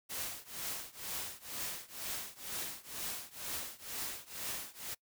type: noise with tremolo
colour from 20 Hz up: white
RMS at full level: -38 dBFS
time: 0.09-4.95 s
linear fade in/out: 20 ms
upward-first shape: triangle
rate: 2.1 Hz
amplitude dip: 95%
effects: noise-tail reverb RT60 0.1 s tail -24 dB re dry